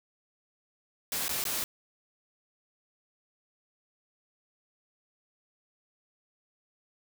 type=noise with dropouts; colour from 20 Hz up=white; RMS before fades=-32 dBFS; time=1.12-1.64 s; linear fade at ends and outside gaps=1 ms; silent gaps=1.282-1.292 / 1.44-1.452 s; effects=none